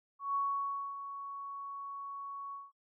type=tone with ADSR envelope; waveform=sine; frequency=1115 Hz; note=C#6; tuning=10 cents sharp; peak=-29 dBFS; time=0.19-2.72 s; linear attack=160 ms; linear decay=600 ms; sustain=-11 dB; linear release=190 ms; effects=noise-tail reverb RT60 0.1 s tail -26 dB re dry